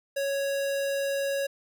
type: tone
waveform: square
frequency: 554.4 Hz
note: C#5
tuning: in tune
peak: -27 dBFS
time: 0.16-1.47 s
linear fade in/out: 10 ms
effects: none